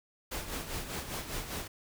pink noise with tremolo, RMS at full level -36 dBFS, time 0.31-1.68 s, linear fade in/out 10 ms, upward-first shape sine, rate 5 Hz, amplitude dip 60%, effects none

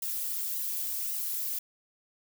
violet noise with flanger, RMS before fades -33 dBFS, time 0.02-1.59 s, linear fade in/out 5 ms, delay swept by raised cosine 1 to 3.3 ms, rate 1.8 Hz, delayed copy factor +0.7, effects none

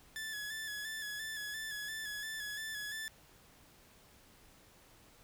sawtooth tone with vibrato, 1725 Hz, A6, 35 cents flat, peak -36 dBFS, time 0.16-3.08 s, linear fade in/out 0 ms, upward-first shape square, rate 2.9 Hz, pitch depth 35 cents each way, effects pink hiss -62 dBFS RMS until 5.23 s

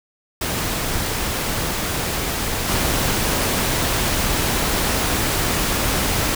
pink noise with level steps, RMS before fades -23 / -20 dBFS, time 0.41-6.35 s, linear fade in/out 5 ms, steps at 2.68 s, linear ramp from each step 10 ms, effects none

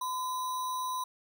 sine tone with sample-and-hold, 1016 Hz, B5, 49 cents sharp, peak -31 dBFS, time 0.01-1.04 s, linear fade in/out 5 ms, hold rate 4900 Hz, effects none

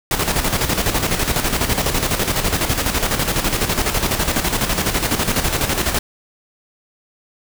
pink noise with tremolo, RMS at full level -17 dBFS, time 0.11-5.99 s, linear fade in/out 2 ms, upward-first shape square, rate 12 Hz, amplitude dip 55%, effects none

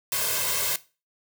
white noise with comb filter, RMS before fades -26 dBFS, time 0.12-0.76 s, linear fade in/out 2 ms, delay 1.9 ms, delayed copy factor +0.85, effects noise-tail reverb RT60 0.3 s tail -17 dB re dry + high-pass 100 Hz 12 dB/octave

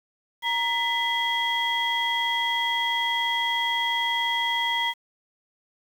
sine tone cluster, 938 / 1996 / 3275 Hz, A#5 / B6 / G#7, +11 / +18 / -25 cents, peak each -26 dBFS, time 0.42-4.94 s, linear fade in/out 50 ms, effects tanh soft clip ceiling -15 dBFS + 8-bit

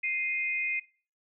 sine tone pair together, 2101 / 2489 Hz, C7 / D#7, +7 / 0 cents, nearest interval minor third, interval 293 cents, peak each -31 / -30 dBFS, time 0.03-0.8 s, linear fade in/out 10 ms, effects noise-tail reverb RT60 0.4 s tail -20 dB re dry

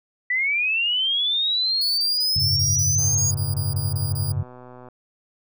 sine linear sweep, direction up, 1951 to 6680 Hz, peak -19 dBFS, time 0.3-3.31 s, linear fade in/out 5 ms
5% pulse tone bursts, 4857 Hz, D#8, 43 cents flat, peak -23 dBFS, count 13, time 1.81-4.32 s, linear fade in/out 5 ms, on 170 ms, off 25 ms
sine chord, F# suspended second, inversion none, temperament equal, 92.5 / 103.83 / 138.59 Hz, F#2 / G#2 / C#3, 0 / 0 / 0 cents, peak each -26 dBFS, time 2.36-4.43 s, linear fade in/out 5 ms
click train, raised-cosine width 1 ms, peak -29 dBFS, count 238, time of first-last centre 2.99-4.886 s, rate 125 Hz
effects none

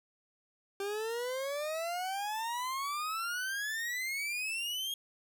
40% pulse exponential sweep, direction up, 392 to 3279 Hz, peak -33 dBFS, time 0.8-4.94 s, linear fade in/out 2 ms, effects none

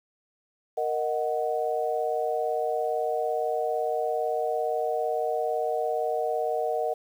sine chord, D# minor, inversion second, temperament equal, 466.2 / 622.3 / 740 Hz, A#4 / D#5 / F#5, 0 / 0 / 0 cents, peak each -29 dBFS, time 0.77-6.94 s, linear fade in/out 10 ms, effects 9-bit

